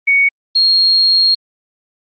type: tone pair in turn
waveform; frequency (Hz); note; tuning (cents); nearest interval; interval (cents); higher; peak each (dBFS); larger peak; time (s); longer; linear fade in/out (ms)
sine; 2231 / 4259; C#7 / C8; +11 / +30; major seventh; 1119; second; -8; neither; 0.07-0.29 / 0.55-1.35; second; 10
effects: Opus 24 kbps